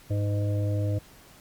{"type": "harmonic tone with a mistuned harmonic", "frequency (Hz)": 102.9, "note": "G#2", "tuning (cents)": -16, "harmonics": [1, 3, 5, 6], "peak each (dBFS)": [-24, -35, -37, -38], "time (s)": [0.1, 0.99], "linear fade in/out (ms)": 10, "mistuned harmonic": 5, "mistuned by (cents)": -26, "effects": ["pink hiss -53 dBFS RMS until 1.4 s", "Opus 48 kbps"]}